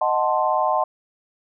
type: chord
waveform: sine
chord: D# diminished seventh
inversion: none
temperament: equal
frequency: 622.3 / 740 / 880 / 1046.5 Hz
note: D#5 / F#5 / A5 / C6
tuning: 0 / 0 / 0 / 0 cents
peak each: -23 dBFS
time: 0.01-0.84 s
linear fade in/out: 5 ms
effects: none